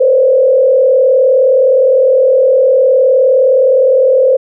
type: tone with frequency modulation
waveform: sine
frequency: 523.3 Hz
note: C5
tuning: in tune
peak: -5 dBFS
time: 0-4.37 s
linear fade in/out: 10 ms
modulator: 39.5 Hz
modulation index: 0.9
effects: none